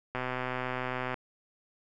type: click train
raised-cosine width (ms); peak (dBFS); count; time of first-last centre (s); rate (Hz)
0.5; -18; 127; 0.15-1.142; 127
effects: none